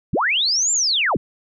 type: linear two-way sweep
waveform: sine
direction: up then down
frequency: 60.7 to 7430 to 60.7 Hz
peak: -16 dBFS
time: 0.13-1.17 s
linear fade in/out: 5 ms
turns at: 0.72 s
effects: none